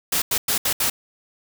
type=noise bursts at uneven times; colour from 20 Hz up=white; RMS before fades=-21 dBFS; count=5; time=0.12-0.22 / 0.31-0.38 / 0.48-0.58 / 0.65-0.73 / 0.8-0.9 s; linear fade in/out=5 ms; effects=none